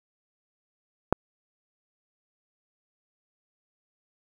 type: click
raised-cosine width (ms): 1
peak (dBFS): -5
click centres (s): 1.126
effects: 7-bit